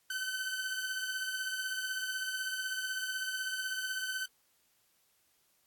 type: beating tone pair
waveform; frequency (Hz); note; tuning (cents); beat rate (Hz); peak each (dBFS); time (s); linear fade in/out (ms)
sawtooth; 1521 / 1537; F#6 / G6; +47 / -35; 16; -32 / -37; 0.1-4.26; 5
effects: white hiss -72 dBFS RMS until 5.66 s + AAC 64 kbps